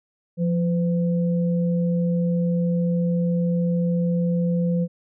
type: tone pair together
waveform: sine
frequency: 173.7 / 507.4 Hz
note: F3 / B4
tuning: -9 / +47 cents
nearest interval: octave + perfect fifth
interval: 1856 cents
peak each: -19 / -28 dBFS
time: 0.37-4.88 s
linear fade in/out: 50 ms
effects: none